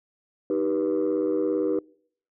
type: chord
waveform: sine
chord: Eb augmented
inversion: none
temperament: just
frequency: 311.1 / 388.9 / 486.1 Hz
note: Eb4 / G4 / B4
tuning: 0 / -14 / -28 cents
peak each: -25 dBFS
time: 0.5-1.79 s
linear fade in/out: 2 ms
effects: noise-tail reverb RT60 0.6 s tail -25 dB re dry + tanh soft clip ceiling -17 dBFS